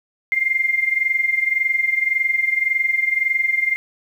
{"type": "tone with amplitude modulation", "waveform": "sine", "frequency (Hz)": 2106, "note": "C7", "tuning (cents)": 11, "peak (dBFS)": -13, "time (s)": [0.32, 3.76], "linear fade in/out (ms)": 0, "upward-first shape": "sine", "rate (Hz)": 21.8, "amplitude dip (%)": 75, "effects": ["8-bit"]}